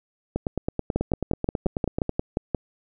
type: two click trains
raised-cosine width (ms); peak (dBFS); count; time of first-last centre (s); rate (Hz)
2; -9 / -11; 10 / 17; 0.96-2.547 / 0.36-2.093; 5.67 / 9.23
effects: none